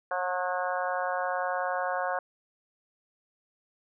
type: harmonic tone with a mistuned harmonic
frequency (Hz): 181.1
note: F#3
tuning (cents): -37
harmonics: 3 / 4 / 5 / 6 / 7 / 8 / 9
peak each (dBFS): -33 / -32 / -37 / -35 / -41 / -36 / -39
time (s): 0.11-2.19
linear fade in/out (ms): 2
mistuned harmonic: 8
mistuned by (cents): +20
effects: none